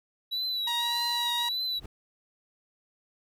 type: tone with vibrato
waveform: triangle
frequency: 3906 Hz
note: B7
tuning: 20 cents flat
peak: -27 dBFS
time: 0.31-1.8 s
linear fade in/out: 20 ms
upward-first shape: triangle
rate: 1.7 Hz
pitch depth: 73 cents each way
type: tone with pitch glide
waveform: sawtooth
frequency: 947 to 953 Hz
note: A#5 to A#5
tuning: +27 to +38 cents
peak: -27 dBFS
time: 0.67-1.49 s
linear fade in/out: 5 ms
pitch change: +11 cents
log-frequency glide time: 0.96-1.22 s
type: noise with exponential growth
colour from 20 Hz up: brown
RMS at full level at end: -35 dBFS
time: 1.73-1.86 s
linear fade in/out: 5 ms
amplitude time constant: 28 ms
effects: none